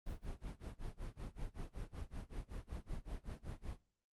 brown noise with tremolo, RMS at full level -43 dBFS, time 0.06-3.8 s, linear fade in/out 5 ms, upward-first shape sine, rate 5.3 Hz, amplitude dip 100%, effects noise-tail reverb RT60 0.5 s tail -21 dB re dry + Opus 32 kbps

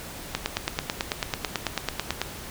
click train, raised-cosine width 0.2 ms, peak -7 dBFS, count 18, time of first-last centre 0.35-2.216 s, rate 9.11 Hz, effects pink hiss -39 dBFS RMS until 2.5 s

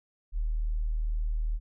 sine tone, 38.89 Hz, D#1, in tune, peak -26 dBFS, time 0.32-1.6 s, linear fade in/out 50 ms, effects none

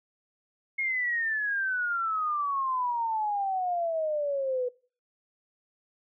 sine exponential sweep, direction down, 2167 to 490 Hz, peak -26 dBFS, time 0.78-4.69 s, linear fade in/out 10 ms, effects noise-tail reverb RT60 0.4 s tail -22 dB re dry

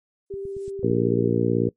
violet noise with exponential growth, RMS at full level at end -44 dBFS, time 0.26-0.7 s, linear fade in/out 5 ms, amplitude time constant 94 ms
sine tone with vibrato, 393.1 Hz, G4, 5 cents sharp, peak -29 dBFS, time 0.3-1.31 s, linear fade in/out 10 ms, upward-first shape triangle, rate 16 Hz, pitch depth 10 cents each way
click train, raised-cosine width 5 ms, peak -29 dBFS, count 6, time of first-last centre 0.34-0.907 s, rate 8.82 Hz
harmonic tone, 58.27 Hz, A#1, in tune, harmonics 2 / 3 / 4 / 5 / 6 / 7 / 8, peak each -26 / -26 / -26 / -26 / -26 / -26 / -26 dBFS, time 0.83-1.69 s, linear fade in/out 5 ms
effects noise-tail reverb RT60 0.1 s tail -21 dB re dry + MP3 48 kbps

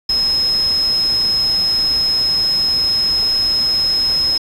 sine tone in noise, 5140 Hz, E8, 45 cents flat, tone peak -13 dBFS, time 0.09-4.38 s, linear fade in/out 5 ms, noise pink, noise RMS -31 dBFS, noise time 0.09-4.38 s, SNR +15 dB, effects resampled to 32000 Hz

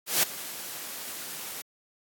white noise with ADSR envelope, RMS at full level -21 dBFS, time 0.06-1.62 s, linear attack 170 ms, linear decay 5 ms, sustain -17 dB, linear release 7 ms, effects high-pass 150 Hz 12 dB/octave + AAC 64 kbps

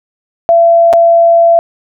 sine tone with dropouts, 675 Hz, E5, 41 cents sharp, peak -3 dBFS, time 0.49-1.59 s, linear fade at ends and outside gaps 0 ms, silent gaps 0.929-0.935 s, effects none

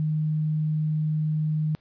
sine tone, 154.4 Hz, D#3, 13 cents flat, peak -22 dBFS, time 0-1.75 s, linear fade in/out 0 ms, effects pink hiss -64 dBFS RMS until 1.8 s + resampled to 11025 Hz

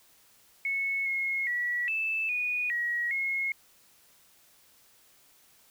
sine tone with pitch steps, 2200 / 2163 / 1937 / 2633 / 2466 / 1906 / 2165 Hz, C#7 / C#7 / B6 / E7 / D#7 / A#6 / C#7, -14 / -43 / -34 / -3 / -16 / +38 / -41 cents, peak -27 dBFS, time 0.65-3.52 s, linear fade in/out 2 ms, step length 410 ms, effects white hiss -61 dBFS RMS until 5.7 s

